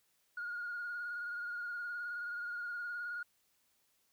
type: tone with vibrato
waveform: sine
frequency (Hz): 1432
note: F6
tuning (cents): +43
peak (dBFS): -37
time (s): 0.37-3.23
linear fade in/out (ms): 5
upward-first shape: sine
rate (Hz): 19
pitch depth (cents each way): 34
effects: tanh soft clip ceiling -34 dBFS + white hiss -75 dBFS RMS until 4.12 s